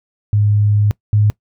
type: tone pair in turn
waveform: sine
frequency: 104 / 104.91 Hz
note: G#2 / G#2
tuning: +3 / +18 cents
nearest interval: unison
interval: 15 cents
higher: second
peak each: -10 / -9 dBFS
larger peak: second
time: 0.33-0.91 / 1.13-1.3 s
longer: first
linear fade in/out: 0 ms
effects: noise-tail reverb RT60 0.1 s tail -22 dB re dry